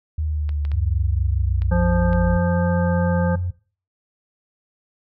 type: exponential sweep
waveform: sine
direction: down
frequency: 77.78 to 57.1 Hz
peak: -20 dBFS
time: 0.18-2.37 s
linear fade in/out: 5 ms
type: clicks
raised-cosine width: 0.3 ms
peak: -23 dBFS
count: 5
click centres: 0.492 / 0.651 / 0.717 / 1.62 / 2.131 s
type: tone with pitch glide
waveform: sine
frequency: 92.5 to 89.71 Hz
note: F#2 to F2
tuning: 0 to +47 cents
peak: -21 dBFS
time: 0.73-3.51 s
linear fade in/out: 10 ms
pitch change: -53 cents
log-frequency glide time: 1.42-2.65 s
type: harmonic tone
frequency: 174.61 Hz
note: F3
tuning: in tune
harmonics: 1 / 3 / 5 / 7 / 9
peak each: -19 / -24 / -29 / -36 / -32 dBFS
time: 1.71-3.36 s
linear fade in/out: 10 ms
effects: noise-tail reverb RT60 0.4 s tail -19 dB re dry